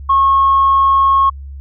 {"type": "tone", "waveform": "sine", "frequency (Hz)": 1090, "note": "C#6", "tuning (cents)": -29, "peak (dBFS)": -7, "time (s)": [0.09, 1.3], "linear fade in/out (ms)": 10, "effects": ["tanh soft clip ceiling -3 dBFS", "added 69 Hz sine -27 dBFS peak until 1.6 s"]}